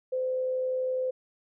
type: tone with amplitude modulation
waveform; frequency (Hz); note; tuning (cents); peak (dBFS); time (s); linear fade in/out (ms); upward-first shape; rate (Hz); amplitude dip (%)
sine; 513; C5; -34; -25; 0.12-1.11; 10; sine; 72; 25
effects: none